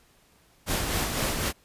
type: noise with tremolo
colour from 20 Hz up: pink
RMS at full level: -26 dBFS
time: 0.66-1.53 s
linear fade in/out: 50 ms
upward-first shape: sine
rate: 3.9 Hz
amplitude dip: 40%
effects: pink hiss -61 dBFS RMS until 1.64 s + resampled to 32000 Hz